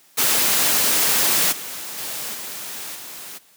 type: noise with level steps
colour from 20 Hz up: white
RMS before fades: -18 / -32 / -29 / -32 / -36 dBFS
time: 0.17-3.39 s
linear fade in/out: 20 ms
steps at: 1.51 / 1.97 / 2.33 / 2.94 s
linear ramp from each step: 20 ms
effects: white hiss -54 dBFS RMS until 3.56 s + high-pass 150 Hz 12 dB/octave